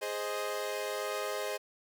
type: chord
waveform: sawtooth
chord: Ab major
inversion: none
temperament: equal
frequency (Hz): 415.3 / 523.3 / 622.3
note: Ab4 / C5 / Eb5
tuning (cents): 0 / 0 / 0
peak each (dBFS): -34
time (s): 0.01-1.58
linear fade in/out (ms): 20
effects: none